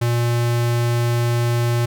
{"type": "tone", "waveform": "square", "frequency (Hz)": 119, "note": "A#2", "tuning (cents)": 36, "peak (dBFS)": -17, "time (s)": [0.01, 1.86], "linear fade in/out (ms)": 10, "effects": []}